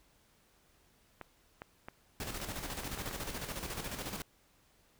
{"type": "clicks", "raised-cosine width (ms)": 0.5, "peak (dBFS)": -28, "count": 8, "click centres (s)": [1.213, 1.619, 1.885, 2.402, 2.835, 2.976, 3.076, 3.112]}
{"type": "noise with tremolo", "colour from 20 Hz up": "pink", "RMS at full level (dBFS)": -39, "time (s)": [2.2, 4.22], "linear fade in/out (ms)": 2, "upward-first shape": "square", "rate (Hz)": 14, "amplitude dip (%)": 50}
{"effects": ["pink hiss -68 dBFS RMS until 4.99 s"]}